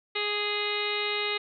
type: harmonic tone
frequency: 415.3 Hz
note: G#4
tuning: in tune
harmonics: 1 / 2 / 3 / 4 / 5 / 6 / 7 / 8 / 9 / 10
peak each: -33 / -40 / -37 / -43 / -33 / -36 / -36 / -43 / -34 / -40 dBFS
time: 0.15-1.38 s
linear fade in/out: 10 ms
effects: none